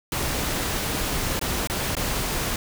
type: noise with dropouts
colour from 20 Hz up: pink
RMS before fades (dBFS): -26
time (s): 0.12-2.56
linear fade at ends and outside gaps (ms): 2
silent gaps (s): 1.394-1.413 / 1.673-1.698 / 1.952-1.967
effects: none